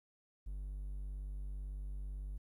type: tone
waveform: triangle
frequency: 49 Hz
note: G1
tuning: in tune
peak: -38 dBFS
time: 0.46-2.38 s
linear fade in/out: 10 ms
effects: 13-bit